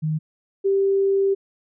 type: tone pair in turn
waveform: sine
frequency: 155.56 / 392 Hz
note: D#3 / G4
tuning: 0 / 0 cents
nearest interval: octave + major third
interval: 1600 cents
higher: second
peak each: -20 / -16 dBFS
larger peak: second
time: 0.02-0.19 / 0.64-1.35 s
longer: second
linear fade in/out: 20 ms
effects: none